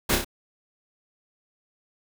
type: noise with echo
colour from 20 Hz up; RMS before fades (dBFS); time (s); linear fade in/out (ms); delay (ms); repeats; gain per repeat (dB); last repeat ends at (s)
pink; -22; 0.09-0.16; 10; 29; 3; -4; 0.247
effects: none